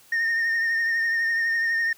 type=tone with vibrato; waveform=sine; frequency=1833 Hz; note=A#6; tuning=30 cents flat; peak=-18 dBFS; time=0.12-1.93 s; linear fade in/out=5 ms; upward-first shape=triangle; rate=12 Hz; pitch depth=37 cents each way; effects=tanh soft clip ceiling -20 dBFS + white hiss -54 dBFS RMS until 1.97 s